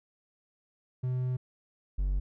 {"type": "tone pair in turn", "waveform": "triangle", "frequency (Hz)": [126.9, 47.53], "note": ["B2", "F#1"], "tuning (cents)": [47, 47], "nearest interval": "octave + perfect fourth", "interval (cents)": 1700, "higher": "first", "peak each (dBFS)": [-26, -24], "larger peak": "second", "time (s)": [[1.03, 1.37], [1.98, 2.2]], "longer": "first", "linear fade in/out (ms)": 10, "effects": []}